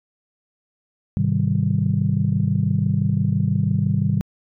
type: chord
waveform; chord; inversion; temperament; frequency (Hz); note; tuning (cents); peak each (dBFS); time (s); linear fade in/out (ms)
sine; Ab major seventh; none; just; 103.83 / 129.78 / 155.74 / 194.67; Ab2 / C3 / Eb3 / G3; 0 / -14 / +2 / -12; -22; 1.17-4.21; 0
effects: tanh soft clip ceiling -7 dBFS